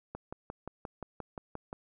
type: click train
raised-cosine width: 1 ms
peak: -25 dBFS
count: 10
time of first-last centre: 0.15-1.729 s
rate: 5.7 Hz
effects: none